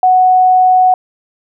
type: tone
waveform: sine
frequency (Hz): 740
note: F#5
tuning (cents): 0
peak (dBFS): -5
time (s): 0.03-0.94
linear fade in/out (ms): 2
effects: none